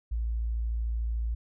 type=tone; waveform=sine; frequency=56.8 Hz; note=A#1; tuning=44 cents flat; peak=-27 dBFS; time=0.11-1.35 s; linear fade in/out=10 ms; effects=none